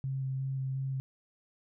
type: tone with vibrato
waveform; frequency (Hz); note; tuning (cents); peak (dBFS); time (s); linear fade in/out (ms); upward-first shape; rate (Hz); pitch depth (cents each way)
sine; 133.5; C3; +35; -31; 0.04-1; 0; square; 2.8; 10
effects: none